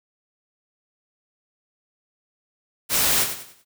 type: noise with echo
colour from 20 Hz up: white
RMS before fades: -20 dBFS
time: 2.89-3.27 s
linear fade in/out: 50 ms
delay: 95 ms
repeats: 4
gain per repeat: -9 dB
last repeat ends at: 3.65 s
effects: none